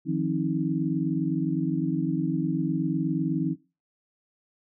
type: tone cluster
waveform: sine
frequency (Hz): 156.6 / 176.2 / 267.8 / 315.8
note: D#3 / F3 / C4 / D#4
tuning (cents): +11 / +16 / +40 / +26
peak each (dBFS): -29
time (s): 0.05-3.56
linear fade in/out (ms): 50
effects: noise-tail reverb RT60 0.3 s tail -20 dB re dry

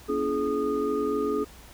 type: tone cluster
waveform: sine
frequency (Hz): 240.7 / 285 / 336.4 / 423.8 / 1229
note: B3 / C#4 / E4 / G#4 / D#6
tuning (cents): -44 / +48 / +35 / +35 / -22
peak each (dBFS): -35 / -30 / -35 / -26 / -34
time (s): 0.08-1.45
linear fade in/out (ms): 20
effects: added 60 Hz sine -50 dBFS peak until 1.73 s + pink hiss -50 dBFS RMS until 1.73 s

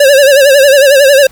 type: tone with vibrato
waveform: square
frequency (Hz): 554.4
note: C#5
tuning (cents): 0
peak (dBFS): -3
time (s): 0-1.27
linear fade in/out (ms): 5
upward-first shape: sine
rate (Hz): 11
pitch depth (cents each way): 94
effects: pink hiss -41 dBFS RMS until 1.31 s

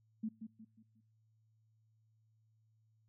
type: tone with echo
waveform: sine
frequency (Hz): 220.2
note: A3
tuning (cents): +2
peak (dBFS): -35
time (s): 0.23-0.29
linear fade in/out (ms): 10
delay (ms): 180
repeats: 4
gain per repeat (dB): -8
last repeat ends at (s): 1.01
effects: noise-tail reverb RT60 0.4 s tail -25 dB re dry + added 110 Hz sine -70 dBFS peak until 3.08 s

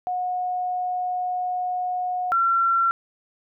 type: tone pair in turn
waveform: sine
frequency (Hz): 727 / 1360.2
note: F#5 / F6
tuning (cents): -31 / -46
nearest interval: major seventh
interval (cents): 1085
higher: second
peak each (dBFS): -23 / -17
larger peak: second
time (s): 0.07-2.32 / 2.32-2.91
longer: first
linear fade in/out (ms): 0
effects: none

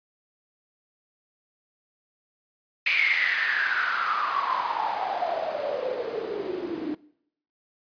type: noise with band-pass filter sweep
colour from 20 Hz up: white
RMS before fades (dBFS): -27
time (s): 2.86-6.95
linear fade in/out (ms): 5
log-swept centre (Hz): 2400 to 300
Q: 9.6
effects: noise-tail reverb RT60 0.7 s tail -21 dB re dry + resampled to 11025 Hz

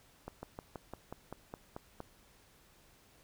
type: slowing click train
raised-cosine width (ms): 1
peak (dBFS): -28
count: 10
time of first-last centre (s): 0.28-2.004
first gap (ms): 150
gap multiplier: 1.06
effects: pink hiss -64 dBFS RMS until 3.23 s

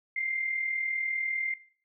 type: tone pair together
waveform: sine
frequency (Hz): 2095 / 2135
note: C7 / C7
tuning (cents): +2 / +34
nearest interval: unison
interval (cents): 32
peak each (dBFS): -29 / -35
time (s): 0.16-1.54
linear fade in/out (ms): 5
effects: noise-tail reverb RT60 0.5 s tail -18 dB re dry

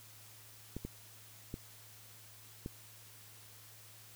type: clicks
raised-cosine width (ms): 3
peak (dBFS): -27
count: 4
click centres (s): 0.766 / 0.85 / 1.541 / 2.661
effects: added 108 Hz sine -61 dBFS peak until 4.15 s + white hiss -57 dBFS RMS until 4.15 s

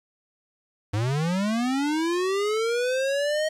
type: linear sweep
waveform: square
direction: up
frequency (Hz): 98.3 to 630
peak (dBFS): -23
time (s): 0.93-3.49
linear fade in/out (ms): 10
effects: low-pass 8000 Hz 12 dB/octave + 9-bit

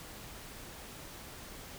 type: silence
effects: pink hiss -48 dBFS RMS until 1.78 s

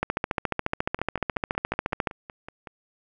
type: two click trains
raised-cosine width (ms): 0.5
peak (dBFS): -9 / -23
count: 30 / 10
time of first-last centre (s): 0.03-2.072 / 0.99-2.672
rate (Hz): 14.2 / 5.35
effects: none

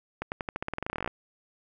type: accelerating click train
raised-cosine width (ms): 0.5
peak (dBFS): -16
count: 20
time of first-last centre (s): 0.22-1.076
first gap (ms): 99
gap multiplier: 0.9
effects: none

